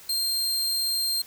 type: tone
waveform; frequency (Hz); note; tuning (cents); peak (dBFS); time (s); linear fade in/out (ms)
sawtooth; 4186; C8; 0; -21; 0.09-1.22; 5
effects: white hiss -48 dBFS RMS until 1.26 s